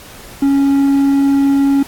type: tone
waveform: triangle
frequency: 277.2 Hz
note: C#4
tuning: in tune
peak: -7 dBFS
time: 0.42-1.83 s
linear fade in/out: 5 ms
effects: pink hiss -36 dBFS RMS until 1.87 s + AAC 64 kbps